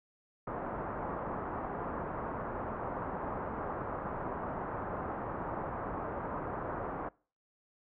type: low-pass noise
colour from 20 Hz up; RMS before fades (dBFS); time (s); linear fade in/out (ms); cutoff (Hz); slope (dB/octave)
white; -38; 0.47-7.09; 5; 1200; 24
effects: noise-tail reverb RT60 0.4 s tail -24 dB re dry + low-pass 2000 Hz 12 dB/octave